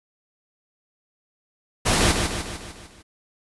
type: noise with echo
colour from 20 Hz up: pink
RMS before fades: -19 dBFS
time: 1.85-2.13 s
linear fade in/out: 20 ms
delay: 150 ms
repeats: 6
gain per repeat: -5 dB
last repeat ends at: 3.03 s
effects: resampled to 24000 Hz